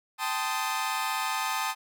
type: chord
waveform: sawtooth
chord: A half-diminished seventh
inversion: third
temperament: equal with one note detuned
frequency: 784 / 880 / 1036.9 / 1244.5 Hz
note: G5 / A5 / C6 / Eb6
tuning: 0 / 0 / -16 / 0 cents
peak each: -32 / -28 / -31 / -29 dBFS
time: 0.18-1.75 s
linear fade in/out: 50 ms
effects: none